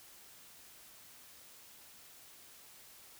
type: silence
effects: white hiss -57 dBFS RMS until 3.19 s